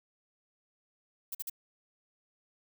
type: noise bursts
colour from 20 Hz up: violet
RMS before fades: -37 dBFS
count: 3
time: 1.32-1.498 s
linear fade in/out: 5 ms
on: 28 ms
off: 47 ms
effects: none